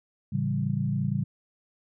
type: chord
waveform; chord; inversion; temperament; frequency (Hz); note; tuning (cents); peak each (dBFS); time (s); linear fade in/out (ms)
sine; A dominant seventh; none; equal; 110 / 138.59 / 164.81 / 196; A2 / C#3 / E3 / G3; 0 / 0 / 0 / 0; -31 / -28 / -33 / -30; 0.32-1.24; 10
effects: none